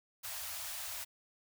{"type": "band-stop noise", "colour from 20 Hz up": "white", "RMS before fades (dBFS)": -42, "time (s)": [0.23, 1.05], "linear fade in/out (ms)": 20, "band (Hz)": [110, 580], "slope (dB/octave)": 96, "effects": []}